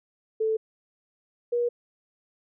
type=tone pair in turn; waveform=sine; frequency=440 / 479.5 Hz; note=A4 / A#4; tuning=0 / +49 cents; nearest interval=minor second; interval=149 cents; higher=second; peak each=-22 dBFS; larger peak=neither; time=0.4-0.57 / 1.52-1.69 s; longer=neither; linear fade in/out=10 ms; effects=none